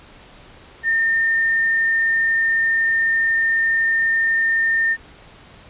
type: tone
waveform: sine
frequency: 1814 Hz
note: A#6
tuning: 48 cents flat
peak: -15 dBFS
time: 0.83-4.97 s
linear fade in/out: 50 ms
effects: pink hiss -45 dBFS RMS until 5.69 s + resampled to 8000 Hz